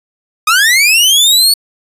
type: linear sweep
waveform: sawtooth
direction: up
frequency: 1211 to 4477 Hz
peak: -3 dBFS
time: 0.47-1.54 s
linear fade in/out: 5 ms
effects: resampled to 32000 Hz